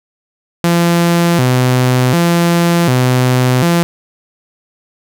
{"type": "tone with vibrato", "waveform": "sawtooth", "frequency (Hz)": 147.2, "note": "D3", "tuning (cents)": 4, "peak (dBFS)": -5, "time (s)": [0.64, 3.83], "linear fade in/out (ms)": 0, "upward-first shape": "square", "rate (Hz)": 0.67, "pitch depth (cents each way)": 260, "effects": []}